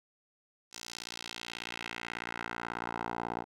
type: tone with band-pass filter sweep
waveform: 10% pulse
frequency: 58.27 Hz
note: A#1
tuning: in tune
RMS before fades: -40 dBFS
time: 0.71-3.45 s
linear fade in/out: 50 ms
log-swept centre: 6000 to 740 Hz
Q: 1.5
effects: none